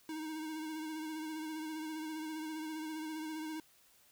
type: tone with vibrato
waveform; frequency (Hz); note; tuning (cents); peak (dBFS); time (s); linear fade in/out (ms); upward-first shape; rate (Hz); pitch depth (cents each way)
square; 313.1; D#4; +11; -40; 0.09-3.6; 2; sine; 15; 34
effects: white hiss -66 dBFS RMS until 4.11 s